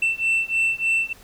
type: beating tone pair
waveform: sine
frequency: 2678 / 2681.3 Hz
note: E7 / E7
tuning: +27 / +29 cents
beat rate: 3.3 Hz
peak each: -20 dBFS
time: 0.02-1.13 s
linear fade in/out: 5 ms
effects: tanh soft clip ceiling -16 dBFS + pink hiss -49 dBFS RMS until 1.23 s